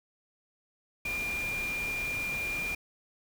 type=tone in noise; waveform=sine; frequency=2400 Hz; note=D7; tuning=37 cents sharp; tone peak=-31 dBFS; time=1.05-2.75 s; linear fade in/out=5 ms; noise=pink; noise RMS=-41 dBFS; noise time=1.05-2.75 s; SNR=+7 dB; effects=none